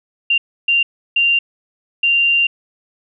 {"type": "tone bursts at uneven times", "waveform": "sine", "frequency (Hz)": 2779, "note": "F7", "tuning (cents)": -9, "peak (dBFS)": -11, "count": 4, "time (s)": [[0.3, 0.38], [0.68, 0.83], [1.16, 1.39], [2.03, 2.47]], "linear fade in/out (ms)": 5, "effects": []}